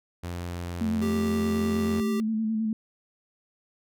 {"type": "tone with pitch glide", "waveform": "sawtooth", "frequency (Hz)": [87.31, 86.66], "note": ["F2", "F2"], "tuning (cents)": [0, -13], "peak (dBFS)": -28, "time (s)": [0.23, 2.01], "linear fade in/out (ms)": 10, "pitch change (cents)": -13, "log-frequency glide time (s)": [0.44, 1.19]}
{"type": "tone with vibrato", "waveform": "sine", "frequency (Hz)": 220, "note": "A3", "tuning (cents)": 0, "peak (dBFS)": -24, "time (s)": [0.81, 2.73], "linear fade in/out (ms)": 2, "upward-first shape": "square", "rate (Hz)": 9.5, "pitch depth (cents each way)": 28}
{"type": "tone", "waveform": "square", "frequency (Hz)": 392, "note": "G4", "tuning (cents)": 0, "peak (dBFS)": -31, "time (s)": [1.02, 2.2], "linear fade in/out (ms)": 0}
{"effects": []}